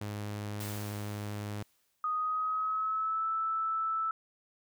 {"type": "tone", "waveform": "sawtooth", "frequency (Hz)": 103.83, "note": "G#2", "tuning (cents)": 0, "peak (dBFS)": -32, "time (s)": [0.01, 1.63], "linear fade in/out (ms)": 5}
{"type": "noise with exponential decay", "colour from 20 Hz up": "white", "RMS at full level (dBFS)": -42, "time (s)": [0.6, 2.17], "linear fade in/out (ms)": 5, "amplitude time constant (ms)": 340}
{"type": "tone with pitch glide", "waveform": "sine", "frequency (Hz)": [1244.5, 1316.2], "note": ["D#6", "E6"], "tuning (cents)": [0, -3], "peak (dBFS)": -29, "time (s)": [2.04, 4.11], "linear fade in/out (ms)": 2, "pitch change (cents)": 97, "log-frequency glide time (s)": [2.14, 3.27]}
{"effects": []}